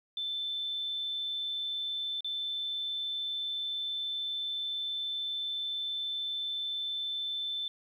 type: tone with dropouts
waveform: sine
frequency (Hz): 3533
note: A7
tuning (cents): +6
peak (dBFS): -32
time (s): 0.17-7.68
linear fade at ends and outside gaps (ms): 2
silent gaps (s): 2.207-2.245
effects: 11-bit